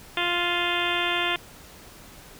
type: harmonic tone with a mistuned harmonic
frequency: 349.2 Hz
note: F4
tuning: in tune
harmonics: 1 / 2 / 3 / 4 / 5 / 6 / 7 / 8 / 9 / 10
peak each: -32 / -32 / -32 / -32 / -32 / -32 / -32 / -32 / -32 / -32 dBFS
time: 0.17-1.36 s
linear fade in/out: 2 ms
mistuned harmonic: 7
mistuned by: +39 cents
effects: pink hiss -47 dBFS RMS until 2.39 s